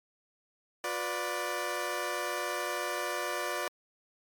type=chord; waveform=15% pulse; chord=B diminished; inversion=second; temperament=equal with one note detuned; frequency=358.4 / 493.9 / 587.3 Hz; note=F4 / B4 / D5; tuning=+45 / 0 / 0 cents; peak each=-31 / -31 / -28 dBFS; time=0.84-3.68 s; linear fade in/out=2 ms; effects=MP3 96 kbps